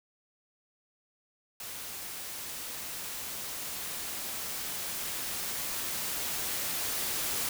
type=noise with level ramp; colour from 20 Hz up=white; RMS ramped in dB=-41 to -32 dBFS; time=1.6-7.49 s; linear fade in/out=2 ms; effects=none